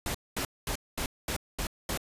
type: noise bursts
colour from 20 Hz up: pink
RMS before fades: -32 dBFS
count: 7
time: 0.06-1.975 s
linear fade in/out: 2 ms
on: 85 ms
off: 220 ms
effects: resampled to 32000 Hz